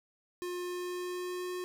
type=tone with pitch glide; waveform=square; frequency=356.5 to 361.5 Hz; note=F4 to F#4; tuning=+36 to -40 cents; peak=-36 dBFS; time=0.42-1.64 s; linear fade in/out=0 ms; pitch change=+24 cents; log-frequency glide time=0.61-1.52 s; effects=none